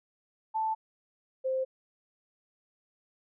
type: tone pair in turn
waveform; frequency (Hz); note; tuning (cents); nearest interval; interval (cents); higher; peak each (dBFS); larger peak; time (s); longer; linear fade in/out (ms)
sine; 880 / 523.3; A5 / C5; 0 / 0; major sixth; 900; first; -27; neither; 0.54-0.75 / 1.44-1.65; neither; 20
effects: none